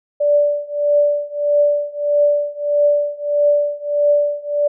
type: tone with tremolo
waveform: sine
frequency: 584 Hz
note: D5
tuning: 10 cents flat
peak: -9 dBFS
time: 0.2-4.68 s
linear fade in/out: 10 ms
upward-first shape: triangle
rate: 1.6 Hz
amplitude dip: 95%
effects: none